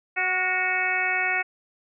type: harmonic tone with a mistuned harmonic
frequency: 370.6 Hz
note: F#4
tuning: 3 cents sharp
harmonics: 1 / 2 / 3 / 4 / 5 / 6 / 7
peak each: -38 / -30 / -38 / -29 / -28 / -26 / -30 dBFS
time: 0.16-1.43 s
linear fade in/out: 20 ms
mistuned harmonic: 4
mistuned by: -35 cents
effects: none

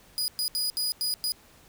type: tone bursts at uneven times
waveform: sawtooth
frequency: 4935 Hz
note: D#8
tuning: 15 cents flat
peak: -23 dBFS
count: 6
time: 0.18-0.28 / 0.39-0.48 / 0.55-0.7 / 0.77-0.92 / 1.01-1.14 / 1.24-1.32 s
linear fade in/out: 0 ms
effects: pink hiss -56 dBFS RMS until 1.68 s

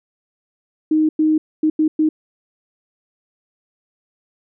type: tone bursts at uneven times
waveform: sine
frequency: 311.1 Hz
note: D#4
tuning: in tune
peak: -12 dBFS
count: 5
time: 0.91-1.09 / 1.19-1.38 / 1.63-1.7 / 1.79-1.88 / 1.99-2.09 s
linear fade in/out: 5 ms
effects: none

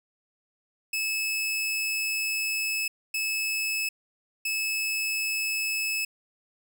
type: tone bursts at uneven times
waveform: sawtooth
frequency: 2600 Hz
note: E7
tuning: 24 cents flat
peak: -23 dBFS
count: 3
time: 0.93-2.88 / 3.14-3.89 / 4.45-6.05 s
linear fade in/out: 5 ms
effects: none

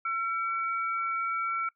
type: tone pair together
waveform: sine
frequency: 1351 / 2272 Hz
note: E6 / C#7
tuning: +42 / +42 cents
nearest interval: major sixth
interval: 900 cents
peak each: -28 / -36 dBFS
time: 0.05-1.69 s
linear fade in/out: 5 ms
effects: noise-tail reverb RT60 0.1 s tail -20 dB re dry

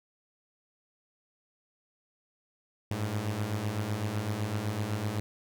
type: beating tone pair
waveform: sawtooth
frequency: 100 / 107.9 Hz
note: G2 / A2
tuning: +35 / -33 cents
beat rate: 7.9 Hz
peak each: -31 / -28 dBFS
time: 2.91-5.2 s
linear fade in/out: 0 ms
effects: none

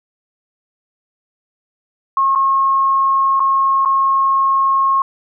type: tone with dropouts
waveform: sine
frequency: 1083 Hz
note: C#6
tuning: 41 cents flat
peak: -11 dBFS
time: 2.17-5.02 s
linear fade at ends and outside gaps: 2 ms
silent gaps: 2.351-2.357 / 3.396-3.402 / 3.85-3.857 s
effects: none

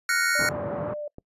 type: chord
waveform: square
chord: Gb major seventh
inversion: third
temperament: equal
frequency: 1396.9 / 1480 / 1864.7 / 2217 Hz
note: F6 / Gb6 / Bb6 / Db7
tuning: 0 / 0 / 0 / 0 cents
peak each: -27 / -26 / -29 / -30 dBFS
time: 0.09-0.49 s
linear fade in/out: 2 ms
type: tone with vibrato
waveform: sine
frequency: 587.3 Hz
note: D5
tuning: in tune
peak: -30 dBFS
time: 0.35-1.08 s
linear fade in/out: 5 ms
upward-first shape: sine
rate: 2.1 Hz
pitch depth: 30 cents each way
type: band-pass noise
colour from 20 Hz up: pink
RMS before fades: -33 dBFS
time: 0.39-0.94 s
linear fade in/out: 5 ms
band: 100 to 1300 Hz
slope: 24 dB/octave
type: click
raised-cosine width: 2 ms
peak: -27 dBFS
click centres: 1.184 s
effects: noise-tail reverb RT60 0.1 s tail -25 dB re dry + resampled to 32000 Hz

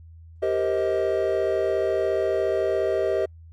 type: chord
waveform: triangle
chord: C minor seventh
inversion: second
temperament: equal with one note detuned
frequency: 392 / 466.2 / 523.3 / 632.8 Hz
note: G4 / Bb4 / C5 / Eb5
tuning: 0 / 0 / 0 / +29 cents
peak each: -23 / -27 / -27 / -23 dBFS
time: 0.42-3.26 s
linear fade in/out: 10 ms
effects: added 82 Hz sine -43 dBFS peak until 3.52 s + Opus 48 kbps

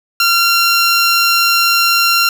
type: tone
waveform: 15% pulse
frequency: 1376 Hz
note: F6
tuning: 26 cents flat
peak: -3 dBFS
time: 0.2-2.29 s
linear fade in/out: 2 ms
effects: none

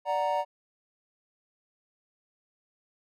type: chord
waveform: triangle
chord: D augmented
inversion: none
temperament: equal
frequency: 587.3 / 740 / 932.3 Hz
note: D5 / F#5 / A#5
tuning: 0 / 0 / 0 cents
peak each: -28 / -29 / -27 dBFS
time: 0.05-0.45 s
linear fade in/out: 50 ms
effects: none

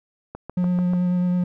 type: click train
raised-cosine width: 1 ms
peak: -19 dBFS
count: 5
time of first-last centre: 0.35-0.935 s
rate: 6.84 Hz
type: tone with vibrato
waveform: triangle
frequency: 179 Hz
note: F3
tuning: 43 cents sharp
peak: -16 dBFS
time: 0.57-1.44 s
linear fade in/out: 5 ms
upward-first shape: sine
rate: 9.2 Hz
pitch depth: 11 cents each way
effects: none

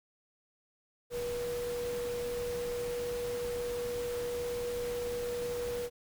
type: tone in noise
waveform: sine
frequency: 483 Hz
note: B4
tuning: 39 cents flat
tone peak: -33 dBFS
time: 1.1-5.9 s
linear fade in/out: 50 ms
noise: pink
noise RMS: -44 dBFS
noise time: 1.1-5.9 s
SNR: +8 dB
effects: none

